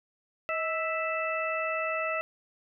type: harmonic tone with a mistuned harmonic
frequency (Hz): 659.3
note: E5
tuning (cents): 0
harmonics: 1 / 2 / 3 / 4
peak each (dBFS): -32 / -33 / -36 / -34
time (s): 0.49-2.21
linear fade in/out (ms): 0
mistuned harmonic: 1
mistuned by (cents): -64
effects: none